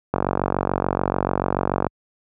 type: click train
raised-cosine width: 1 ms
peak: -5 dBFS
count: 82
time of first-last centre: 0.14-1.867 s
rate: 46.9 Hz
effects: high-pass 60 Hz 12 dB/octave

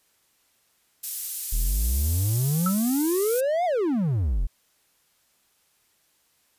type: high-pass noise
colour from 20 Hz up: pink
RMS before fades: -30 dBFS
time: 1.03-3.41 s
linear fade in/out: 10 ms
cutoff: 11000 Hz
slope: 12 dB/octave
type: exponential two-way sweep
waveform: triangle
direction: up then down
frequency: 35.83 to 739 to 35.83 Hz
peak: -19 dBFS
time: 1.52-4.47 s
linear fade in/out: 10 ms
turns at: 3.65 s
type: tone with exponential decay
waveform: sine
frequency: 1318.5 Hz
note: E6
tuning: in tune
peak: -21 dBFS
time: 2.66-2.78 s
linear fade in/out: 5 ms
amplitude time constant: 25 ms
effects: white hiss -66 dBFS RMS until 6.58 s + resampled to 32000 Hz

